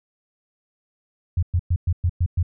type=tone bursts; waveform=sine; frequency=87.31 Hz; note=F2; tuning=in tune; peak=-16 dBFS; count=7; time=1.37-2.429 s; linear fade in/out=5 ms; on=57 ms; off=110 ms; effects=none